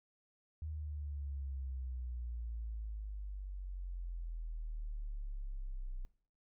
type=exponential sweep; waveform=sine; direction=down; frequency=78.4 to 30.87 Hz; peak=-39 dBFS; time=0.62-6.05 s; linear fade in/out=0 ms; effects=noise-tail reverb RT60 0.5 s tail -19 dB re dry